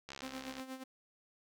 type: click train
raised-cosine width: 0.2 ms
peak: -28 dBFS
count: 36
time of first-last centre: 0.09-0.597 s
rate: 69 Hz
type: tone with tremolo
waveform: sawtooth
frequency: 261.6 Hz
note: C4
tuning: in tune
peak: -37 dBFS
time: 0.22-0.84 s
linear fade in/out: 10 ms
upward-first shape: sine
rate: 8.4 Hz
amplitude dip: 70%
effects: none